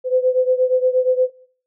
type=beating tone pair; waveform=sine; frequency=507 / 515.5 Hz; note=B4 / C5; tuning=+45 / -26 cents; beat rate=8.5 Hz; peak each=-16 / -19 dBFS; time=0.04-1.3 s; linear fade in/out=50 ms; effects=noise-tail reverb RT60 0.5 s tail -17 dB re dry